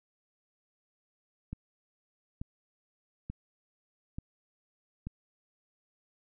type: click train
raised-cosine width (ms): 5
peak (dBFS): -25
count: 5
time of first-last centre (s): 1.53-5.07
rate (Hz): 1.13
effects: none